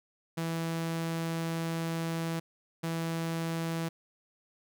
sawtooth tone bursts at uneven times, 164.81 Hz, E3, in tune, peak -27 dBFS, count 2, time 0.37-2.4 / 2.83-3.89 s, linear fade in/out 10 ms, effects none

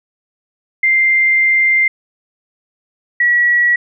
sine tone pair in turn, 2094 / 1928.2 Hz, C7 / B6, +1 / -42 cents, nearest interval minor second, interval 143 cents, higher first, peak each -9 dBFS, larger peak neither, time 0.83-1.88 / 3.2-3.76 s, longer first, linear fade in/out 5 ms, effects none

